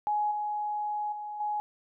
sine tone with level steps, 838 Hz, G#5, 15 cents sharp, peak -25 / -29 / -35 / -28 dBFS, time 0.07-1.6 s, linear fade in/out 0 ms, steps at 0.31 / 1.12 / 1.4 s, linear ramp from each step 5 ms, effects none

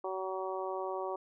harmonic tone, 188.7 Hz, F#3, 34 cents sharp, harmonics 2 / 3 / 4 / 5 / 6, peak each -38 / -40 / -41 / -42 / -43 dBFS, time 0.04-1.16 s, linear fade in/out 5 ms, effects none

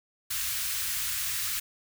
white band-stop noise, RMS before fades -31 dBFS, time 0.3-1.6 s, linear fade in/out 10 ms, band 120 to 1300 Hz, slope 24 dB/octave, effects none

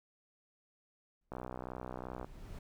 brown noise with exponential growth, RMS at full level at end -44 dBFS, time 1.21-2.59 s, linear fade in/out 5 ms, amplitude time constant 300 ms
click train, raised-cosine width 1 ms, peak -28 dBFS, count 59, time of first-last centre 1.32-2.245 s, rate 62.7 Hz
effects none

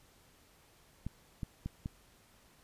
clicks, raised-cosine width 5 ms, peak -25 dBFS, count 4, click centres 1.066 / 1.432 / 1.66 / 1.859 s, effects pink hiss -64 dBFS RMS until 2.63 s + resampled to 32000 Hz

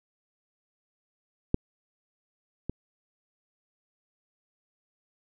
clicks, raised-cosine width 3 ms, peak -9 / -18 dBFS, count 2, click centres 1.544 / 2.696 s, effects none

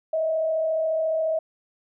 sine tone with frequency modulation, 639 Hz, D#5, 46 cents sharp, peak -21 dBFS, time 0.13-1.39 s, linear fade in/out 5 ms, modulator 34.3 Hz, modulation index 0.41, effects none

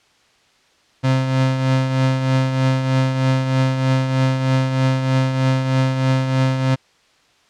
35% pulse tone with tremolo, 131.5 Hz, C3, 9 cents sharp, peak -11 dBFS, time 1.03-6.76 s, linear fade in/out 20 ms, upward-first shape triangle, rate 3.2 Hz, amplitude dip 55%, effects white hiss -56 dBFS RMS until 7.49 s + low-pass 5000 Hz 12 dB/octave

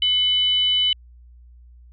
sine tone with frequency modulation, 3000 Hz, F#7, 23 cents sharp, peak -16 dBFS, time 0.02-0.93 s, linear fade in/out 2 ms, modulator 840 Hz, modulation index 0.28, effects added 60 Hz sine -44 dBFS peak until 1.92 s

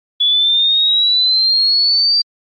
sine exponential sweep, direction up, 3408 to 4699 Hz, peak -10 dBFS, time 0.2-2.22 s, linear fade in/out 10 ms, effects Opus 24 kbps

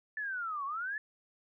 sine linear two-way sweep, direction down then up, 1760 to 1075 to 1760 Hz, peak -34 dBFS, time 0.17-0.98 s, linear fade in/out 2 ms, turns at 0.65 s, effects none

